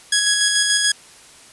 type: tone with tremolo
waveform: 10% pulse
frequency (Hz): 1666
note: G#6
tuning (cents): +5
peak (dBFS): -5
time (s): 0.12-0.92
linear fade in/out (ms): 5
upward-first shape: square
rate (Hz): 6.9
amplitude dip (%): 30
effects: white hiss -45 dBFS RMS until 1.52 s + resampled to 24000 Hz